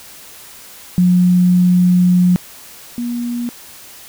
sine tone pair in turn, 179.6 / 239.7 Hz, F3 / A#3, +49 / +48 cents, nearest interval perfect fourth, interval 499 cents, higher second, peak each -8 / -18 dBFS, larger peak first, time 0.98-2.36 / 2.98-3.49 s, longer first, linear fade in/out 0 ms, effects white hiss -38 dBFS RMS until 4.08 s

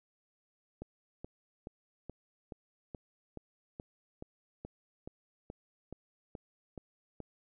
click train, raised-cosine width 2 ms, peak -29 dBFS, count 16, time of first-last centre 0.82-7.203 s, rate 2.35 Hz, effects none

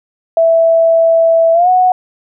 sine tone with pitch glide, 659.3 to 735.8 Hz, E5 to F#5, 0 to -10 cents, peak -6 dBFS, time 0.37-1.92 s, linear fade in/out 2 ms, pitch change +190 cents, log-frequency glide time 1.53-1.69 s, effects none

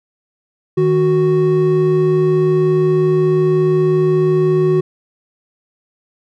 triangle tone pair together, 155.56 / 370 Hz, D#3 / F#4, 0 / 0 cents, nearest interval octave + minor third, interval 1500 cents, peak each -14 / -10 dBFS, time 0.77-4.81 s, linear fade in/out 10 ms, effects none

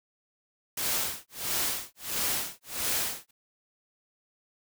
white noise with tremolo, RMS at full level -28 dBFS, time 0.77-3.31 s, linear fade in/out 5 ms, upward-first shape sine, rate 1.5 Hz, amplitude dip 100%, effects none

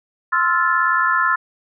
sine chord, F major seventh, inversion second, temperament equal with one note detuned, 1046.5 / 1318.5 / 1396.9 / 1741.8 Hz, C6 / E6 / F6 / A6, 0 / 0 / 0 / -18 cents, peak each -20 dBFS, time 0.32-1.36 s, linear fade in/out 10 ms, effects none

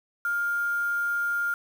sine tone with quantisation, 1406 Hz, F6, 11 cents sharp, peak -24 dBFS, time 0.25-1.54 s, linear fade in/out 2 ms, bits 7, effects none

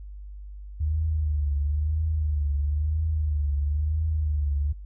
sine tone with vibrato, 75.3 Hz, D2, 44 cents sharp, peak -22 dBFS, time 0.8-4.73 s, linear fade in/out 10 ms, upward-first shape triangle, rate 1 Hz, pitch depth 100 cents each way, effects added 50 Hz sine -37 dBFS peak until 4.85 s

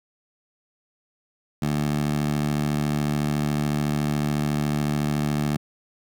15% pulse tone with high-pass filter, 73.9 Hz, D2, 11 cents sharp, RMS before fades -24 dBFS, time 1.62-5.57 s, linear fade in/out 5 ms, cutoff 160 Hz, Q 1.8, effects none

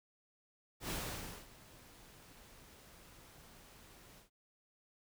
pink noise with ADSR envelope, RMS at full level -39 dBFS, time 0.8-4.3 s, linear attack 98 ms, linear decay 560 ms, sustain -20 dB, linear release 120 ms, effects none

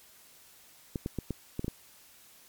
clicks, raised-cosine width 3 ms, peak -19 dBFS, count 7, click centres 0.958 / 1.061 / 1.187 / 1.307 / 1.594 / 1.645 / 1.681 s, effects white hiss -57 dBFS RMS until 2.48 s + MP3 96 kbps

